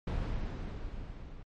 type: noise with level ramp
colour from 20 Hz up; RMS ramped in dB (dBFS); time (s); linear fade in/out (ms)
brown; -31 to -47; 0.07-1.43; 5
effects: low-pass 4000 Hz 12 dB/octave + MP3 48 kbps